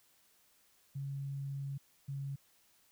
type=tone bursts at uneven times; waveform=sine; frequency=138.59 Hz; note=C#3; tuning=in tune; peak=-37 dBFS; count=2; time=0.95-1.78 / 2.08-2.36 s; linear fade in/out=10 ms; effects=white hiss -69 dBFS RMS until 2.91 s